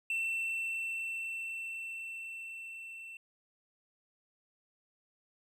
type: tone with level ramp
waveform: triangle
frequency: 2688 Hz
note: E7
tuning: 33 cents sharp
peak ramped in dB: -29 to -43 dBFS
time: 0.1-3.17 s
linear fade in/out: 2 ms
effects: none